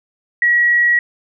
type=tone; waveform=sine; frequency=1916 Hz; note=A#6; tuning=47 cents sharp; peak=-10 dBFS; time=0.42-0.99 s; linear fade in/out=2 ms; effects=none